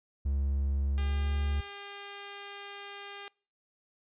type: tone with pitch glide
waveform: triangle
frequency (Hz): 69.3 to 71.99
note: C#2 to D2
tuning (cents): 0 to -34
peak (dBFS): -25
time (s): 0.25-1.61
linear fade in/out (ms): 10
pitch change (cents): +66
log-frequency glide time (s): 0.93-1.24
type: tone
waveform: 5% pulse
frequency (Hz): 402.4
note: G4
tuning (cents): +45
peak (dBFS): -30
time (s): 0.98-3.28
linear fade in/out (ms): 0
effects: noise-tail reverb RT60 0.4 s tail -25 dB re dry + resampled to 8000 Hz